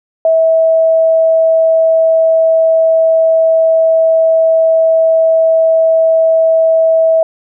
sine tone, 649 Hz, E5, 27 cents flat, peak -6 dBFS, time 0.25-7.23 s, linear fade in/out 2 ms, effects none

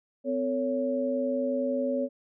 sine tone cluster, 256 / 448.1 / 559 Hz, C4 / A4 / C#5, -38 / +32 / +14 cents, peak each -29 / -35 / -28 dBFS, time 0.24-2.09 s, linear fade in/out 50 ms, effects none

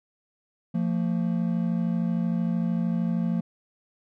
triangle tone pair together, 173.49 / 226.6 Hz, F3 / A#3, -11 / -49 cents, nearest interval perfect fourth, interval 462 cents, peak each -23 / -25 dBFS, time 0.74-3.41 s, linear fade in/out 10 ms, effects none

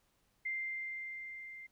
sine tone with level ramp, 2093 Hz, C7, in tune, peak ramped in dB -34 to -47 dBFS, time 0.45-1.67 s, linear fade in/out 10 ms, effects pink hiss -75 dBFS RMS until 1.71 s

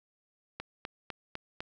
click train, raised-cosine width 0.3 ms, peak -21 dBFS, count 5, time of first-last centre 0.6-1.605 s, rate 3.98 Hz, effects none

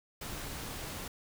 pink noise, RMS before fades -41 dBFS, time 0.21-1.08 s, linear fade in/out 5 ms, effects none

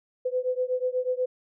sine beating tone pair, 502 / 510.2 Hz, B4 / C5, +28 / -44 cents, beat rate 8.2 Hz, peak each -27 / -28 dBFS, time 0.25-1.26 s, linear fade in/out 10 ms, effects none

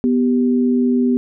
sine tone pair together, 246.9 / 392 Hz, B3 / G4, 0 / 0 cents, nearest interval minor sixth, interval 800 cents, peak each -13 / -21 dBFS, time 0.04-1.17 s, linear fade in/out 0 ms, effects none

